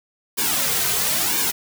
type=noise with flanger; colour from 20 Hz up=white; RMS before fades=-21 dBFS; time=0.37-1.52 s; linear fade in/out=20 ms; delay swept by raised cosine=1.5 to 3.6 ms; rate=0.99 Hz; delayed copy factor=-0.85; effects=none